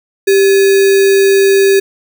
sine tone with sample-and-hold, 392 Hz, G4, in tune, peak -5 dBFS, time 0.27-1.8 s, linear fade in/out 10 ms, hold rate 2100 Hz, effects none

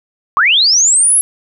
sine linear sweep, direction up, 1027 to 11175 Hz, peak -7 dBFS, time 0.37-1.21 s, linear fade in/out 0 ms, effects none

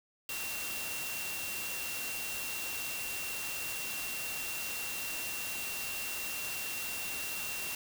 sine tone in noise, 2739 Hz, F7, 34 cents flat, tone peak -40 dBFS, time 0.29-7.75 s, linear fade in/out 2 ms, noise white, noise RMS -39 dBFS, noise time 0.29-7.75 s, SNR -4 dB, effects none

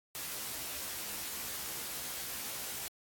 white noise with comb filter, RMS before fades -40 dBFS, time 0.15-2.88 s, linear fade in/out 0 ms, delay 15 ms, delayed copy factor +0.9, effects AAC 64 kbps

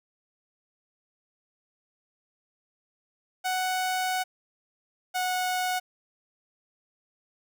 sawtooth tone pair in turn, 742 / 734.7 Hz, F#5 / F#5, +5 / -12 cents, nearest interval unison, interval 17 cents, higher first, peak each -22 dBFS, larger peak neither, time 3.44-4.24 / 5.14-5.8 s, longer first, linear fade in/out 20 ms, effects none

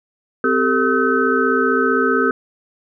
sine tone cluster, 258.7 / 392.5 / 448 / 1282 / 1524 Hz, C4 / G4 / A4 / E6 / G6, -19 / +2 / +31 / -49 / -49 cents, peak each -20 dBFS, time 0.44-2.31 s, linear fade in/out 2 ms, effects none

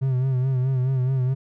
triangle tone with vibrato, 130 Hz, C3, 11 cents flat, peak -17 dBFS, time 0.01-1.35 s, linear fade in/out 20 ms, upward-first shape sine, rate 4.7 Hz, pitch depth 60 cents each way, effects none

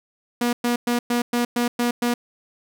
sawtooth tone bursts, 240.5 Hz, B3, 46 cents flat, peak -15 dBFS, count 8, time 0.41-2.14 s, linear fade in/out 5 ms, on 120 ms, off 110 ms, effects none

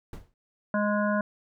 brown noise with exponential decay, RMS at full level -34 dBFS, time 0.13-0.34 s, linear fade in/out 2 ms, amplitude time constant 44 ms
harmonic tone, 207.7 Hz, G#3, in tune, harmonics 1 / 3 / 5 / 7 / 8, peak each -26 / -28 / -32 / -32 / -38 dBFS, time 0.74-1.21 s, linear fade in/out 2 ms
effects none

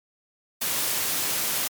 white high-pass noise, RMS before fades -26 dBFS, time 0.61-1.68 s, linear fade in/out 10 ms, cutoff 100 Hz, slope 12 dB/octave, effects MP3 96 kbps

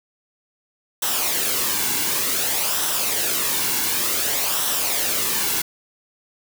white noise with flanger, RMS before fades -22 dBFS, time 1.02-5.62 s, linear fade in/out 5 ms, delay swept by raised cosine 0.43 to 1.63 ms, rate 0.55 Hz, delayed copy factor -0.55, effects none

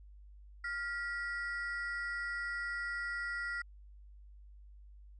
triangle ring-modulated tone, 1670 Hz, G#6, 9 cents sharp, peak -31 dBFS, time 0.64-3.62 s, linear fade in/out 5 ms, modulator 266 Hz, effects added 50 Hz sine -52 dBFS peak until 5.19 s + resampled to 22050 Hz

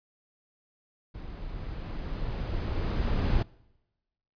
brown noise with level ramp, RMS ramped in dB -41 to -24 dBFS, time 1.14-3.43 s, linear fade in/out 10 ms, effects noise-tail reverb RT60 1.0 s tail -24 dB re dry + resampled to 11025 Hz

